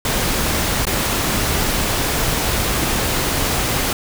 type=noise with dropouts; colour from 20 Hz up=pink; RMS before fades=-19 dBFS; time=0.05-3.93 s; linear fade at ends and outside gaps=2 ms; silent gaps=0.853-0.868 s; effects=none